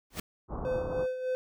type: noise with exponential growth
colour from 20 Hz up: pink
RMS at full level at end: -29 dBFS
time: 0.1-0.2 s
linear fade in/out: 5 ms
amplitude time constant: 21 ms
type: low-pass noise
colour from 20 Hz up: pink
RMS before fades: -37 dBFS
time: 0.48-1.07 s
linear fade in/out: 50 ms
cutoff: 1200 Hz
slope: 48 dB/octave
type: tone with tremolo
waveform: triangle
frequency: 511 Hz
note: C5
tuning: 41 cents flat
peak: -25 dBFS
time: 0.65-1.35 s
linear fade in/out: 0 ms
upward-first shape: sine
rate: 3.3 Hz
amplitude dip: 60%
effects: none